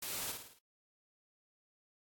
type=noise with echo; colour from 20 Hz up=white; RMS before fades=-41 dBFS; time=0.02-0.32 s; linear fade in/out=5 ms; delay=54 ms; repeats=5; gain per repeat=-5 dB; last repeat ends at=0.59 s; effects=AAC 64 kbps